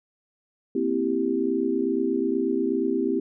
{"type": "chord", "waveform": "sine", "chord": "C dominant seventh", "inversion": "third", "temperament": "equal", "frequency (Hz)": [233.1, 261.6, 329.6, 392], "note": ["Bb3", "C4", "E4", "G4"], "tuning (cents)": [0, 0, 0, 0], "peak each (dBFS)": [-31, -26, -27, -26], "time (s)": [0.75, 3.2], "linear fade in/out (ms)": 5, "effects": []}